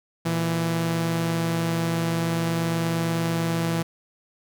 sawtooth tone pair together, 117.55 / 166.1 Hz, A#2 / E3, +15 / +13 cents, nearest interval tritone, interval 598 cents, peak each -27 / -19 dBFS, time 0.25-3.83 s, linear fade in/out 10 ms, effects none

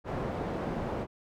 white low-pass noise, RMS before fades -34 dBFS, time 0.04-1.07 s, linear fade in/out 50 ms, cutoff 590 Hz, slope 12 dB/octave, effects none

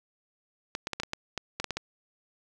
clicks, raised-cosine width 0.2 ms, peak -14 dBFS, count 11, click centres 0.751 / 0.871 / 0.933 / 1 / 1.034 / 1.134 / 1.377 / 1.6 / 1.643 / 1.707 / 1.77 s, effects none

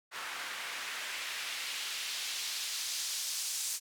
white noise with band-pass filter sweep, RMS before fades -38 dBFS, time 0.11-3.8 s, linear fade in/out 50 ms, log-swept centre 1400 to 6700 Hz, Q 1.1, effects none

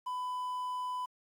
triangle tone with quantisation, 1000 Hz, B5, 21 cents sharp, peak -32 dBFS, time 0.06-1.06 s, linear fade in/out 10 ms, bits 10, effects AAC 64 kbps

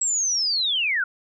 sine linear sweep, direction down, 7760 to 1396.9 Hz, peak -20 dBFS, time 0.01-1.04 s, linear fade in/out 5 ms, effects none

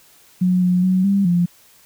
sine tone with pitch steps, 182.1 / 180.1 / 185.7 / 198.1 / 174.7 Hz, F#3 / F#3 / F#3 / G3 / F3, -27 / -46 / +7 / +18 / +1 cents, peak -13 dBFS, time 0.41-1.46 s, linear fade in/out 10 ms, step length 210 ms, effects white hiss -51 dBFS RMS until 1.85 s

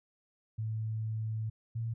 sine tone pair in turn, 110 / 114.18 Hz, A2 / A#2, 0 / -35 cents, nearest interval minor second, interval 65 cents, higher second, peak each -32 / -32 dBFS, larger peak neither, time 0.58-1.5 / 1.75-1.94 s, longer first, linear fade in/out 10 ms, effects none

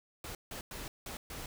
pink noise bursts at uneven times, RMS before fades -43 dBFS, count 5, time 0.24-0.35 / 0.51-0.61 / 0.71-0.88 / 1.06-1.17 / 1.3-1.46 s, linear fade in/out 2 ms, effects none

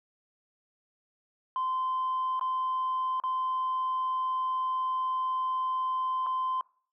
sine tone with dropouts, 1034 Hz, C6, 21 cents flat, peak -26 dBFS, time 1.56-6.61 s, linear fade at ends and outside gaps 1 ms, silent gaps 2.395-2.411 / 3.2-3.237 / 6.263-6.267 s, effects noise-tail reverb RT60 0.5 s tail -23 dB re dry + tanh soft clip ceiling -24 dBFS

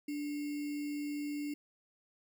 sine tone with sample-and-hold, 292.4 Hz, D4, 7 cents flat, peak -35 dBFS, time 0.08-1.54 s, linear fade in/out 5 ms, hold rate 2450 Hz, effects none

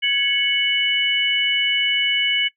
sine tone cluster, 1674 / 2212 / 2962 Hz, G#6 / C#7 / F#7, +13 / -4 / +1 cents, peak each -28 / -20 / -19 dBFS, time 0.02-2.49 s, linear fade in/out 20 ms, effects noise-tail reverb RT60 0.1 s tail -21 dB re dry

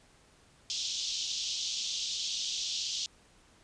pink band-pass noise, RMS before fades -35 dBFS, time 0.7-3.06 s, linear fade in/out 0 ms, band 3100 to 6600 Hz, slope 48 dB/octave, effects pink hiss -62 dBFS RMS until 3.63 s + resampled to 22050 Hz

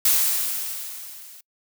blue noise with level ramp, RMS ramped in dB -17 to -45 dBFS, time 0.05-1.41 s, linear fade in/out 5 ms, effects noise-tail reverb RT60 0.1 s tail -26 dB re dry

